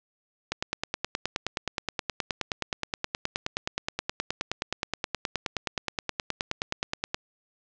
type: click train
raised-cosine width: 0.2 ms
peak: -10 dBFS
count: 64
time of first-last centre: 0.52-7.145 s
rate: 9.51 Hz
effects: low-pass 7000 Hz 12 dB/octave